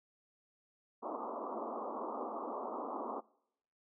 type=band-pass noise; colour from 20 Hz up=white; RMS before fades=-41 dBFS; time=1.02-3.21 s; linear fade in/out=20 ms; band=220 to 1200 Hz; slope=96 dB/octave; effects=noise-tail reverb RT60 0.8 s tail -25 dB re dry